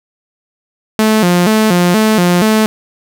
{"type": "tone with vibrato", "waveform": "sawtooth", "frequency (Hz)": 196, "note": "G3", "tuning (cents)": 0, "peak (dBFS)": -4, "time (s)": [0.99, 2.66], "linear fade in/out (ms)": 0, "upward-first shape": "square", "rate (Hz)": 2.1, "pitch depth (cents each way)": 180, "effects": []}